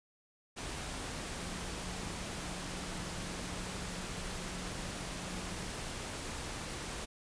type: tone in noise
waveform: sine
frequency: 180 Hz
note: F#3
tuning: 47 cents flat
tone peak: -47 dBFS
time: 1.37-5.72 s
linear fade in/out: 20 ms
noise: pink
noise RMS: -41 dBFS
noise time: 0.56-7.06 s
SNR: -9 dB
effects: resampled to 22050 Hz